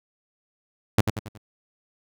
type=tone with echo; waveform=sawtooth; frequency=106.8 Hz; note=G#2; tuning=49 cents sharp; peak=-10 dBFS; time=0.98-1.01 s; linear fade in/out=5 ms; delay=92 ms; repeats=4; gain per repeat=-7 dB; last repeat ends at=1.378 s; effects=none